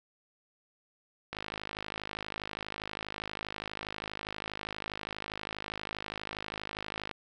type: click train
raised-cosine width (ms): 0.3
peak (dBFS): -20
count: 304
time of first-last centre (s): 1.33-7.112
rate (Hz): 52.4
effects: none